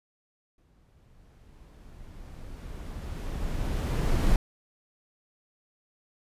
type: noise with exponential growth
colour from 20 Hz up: brown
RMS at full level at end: -22 dBFS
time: 0.58-4.36 s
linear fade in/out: 2 ms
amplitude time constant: 820 ms
effects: resampled to 32000 Hz